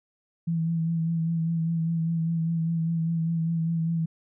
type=tone with vibrato; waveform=sine; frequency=164.81 Hz; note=E3; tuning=in tune; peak=-23 dBFS; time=0.47-4.06 s; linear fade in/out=10 ms; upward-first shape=sine; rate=5 Hz; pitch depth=28 cents each way; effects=none